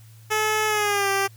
10% pulse tone with pitch glide, 430.7 to 392.7 Hz, A4 to G4, -37 to +3 cents, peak -12 dBFS, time 0.3-1.28 s, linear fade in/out 20 ms, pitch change -160 cents, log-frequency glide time 0.67-1.1 s, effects added 111 Hz sine -45 dBFS peak until 1.36 s + white hiss -56 dBFS RMS until 1.36 s

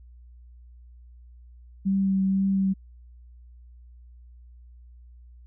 sine tone with vibrato, 193.2 Hz, G3, 25 cents flat, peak -20 dBFS, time 1.85-2.74 s, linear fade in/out 20 ms, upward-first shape triangle, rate 2 Hz, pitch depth 17 cents each way, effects added 60 Hz sine -46 dBFS peak until 5.46 s

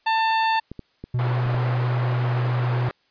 harmonic tone, 892 Hz, A5, 23 cents sharp, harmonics 1 / 2 / 3 / 4 / 5, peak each -19 / -27 / -30 / -33 / -35 dBFS, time 0.06-0.6 s, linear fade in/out 10 ms
clicks, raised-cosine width 3 ms, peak -21 dBFS, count 5, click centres 0.716 / 0.793 / 1.04 / 1.462 / 1.545 s
triangle tone, 123.2 Hz, B2, 4 cents flat, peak -18 dBFS, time 1.14-2.89 s, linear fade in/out 5 ms
white band-pass noise, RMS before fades -32 dBFS, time 1.19-2.91 s, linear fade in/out 0 ms, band 310 to 1100 Hz, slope 12 dB/octave
effects white hiss -64 dBFS RMS until 3.1 s + resampled to 11025 Hz

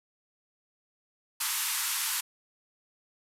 white band-pass noise, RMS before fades -31 dBFS, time 1.4-2.21 s, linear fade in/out 10 ms, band 860 to 14000 Hz, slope 96 dB/octave, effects none

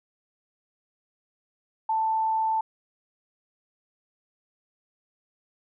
sine tone, 884 Hz, A5, 8 cents sharp, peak -22 dBFS, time 1.89-2.61 s, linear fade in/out 5 ms, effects none

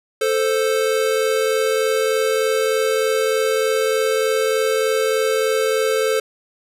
square tone pair together, 440 / 523.3 Hz, A4 / C5, 0 / 0 cents, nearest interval minor third, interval 300 cents, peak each -19 / -21 dBFS, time 0.21-6.2 s, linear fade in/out 5 ms, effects resampled to 32000 Hz + 8-bit

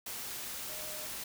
sine tone in noise, 616 Hz, D#5, 17 cents flat, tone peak -49 dBFS, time 0.69-1.06 s, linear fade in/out 5 ms, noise white, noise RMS -41 dBFS, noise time 0.06-1.24 s, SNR -11 dB, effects none

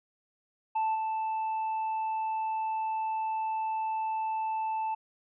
triangle tone with level steps, 880 Hz, A5, in tune, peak -24 / -27 dBFS, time 0.75-4.95 s, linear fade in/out 10 ms, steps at 0.94 s, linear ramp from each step 20 ms, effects resampled to 8000 Hz

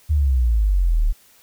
sine exponential sweep, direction down, 78.4 to 35.29 Hz, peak -14 dBFS, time 0.09-1.13 s, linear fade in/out 20 ms, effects white hiss -53 dBFS RMS until 1.42 s

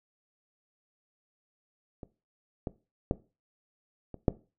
clicks, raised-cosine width 2 ms, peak -28 / -19 / -12 / -27 / -8 dBFS, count 5, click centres 2.032 / 2.672 / 3.111 / 4.143 / 4.282 s, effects noise-tail reverb RT60 0.3 s tail -18 dB re dry

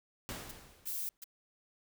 pink noise with exponential decay, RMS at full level -40 dBFS, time 0.29-1.17 s, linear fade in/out 0 ms, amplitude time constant 190 ms
blue noise bursts, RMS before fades -46 dBFS, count 3, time 0.49-1.242 s, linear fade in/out 5 ms, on 24 ms, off 340 ms
violet noise, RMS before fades -38 dBFS, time 0.87-1.09 s, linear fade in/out 0 ms
effects none

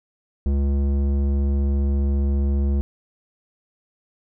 square tone with low-pass filter, 69.8 Hz, C#2, 13 cents sharp, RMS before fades -20 dBFS, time 0.46-2.81 s, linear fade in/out 0 ms, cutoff 330 Hz, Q 0.73, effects none

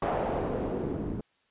white noise with low-pass filter sweep, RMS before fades -31 dBFS, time 0.02-1.21 s, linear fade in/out 5 ms, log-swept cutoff 800 to 260 Hz, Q 1.5, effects white hiss -69 dBFS RMS until 1.5 s + resampled to 8000 Hz

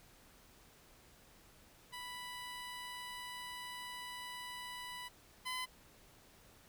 15% pulse tone pair in turn, 987.8 / 1015 Hz, B5 / B5, 0 / +47 cents, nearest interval unison, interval 47 cents, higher second, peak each -38 / -32 dBFS, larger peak second, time 1.92-5.09 / 5.45-5.66 s, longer first, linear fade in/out 20 ms, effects pink hiss -63 dBFS RMS until 6.68 s

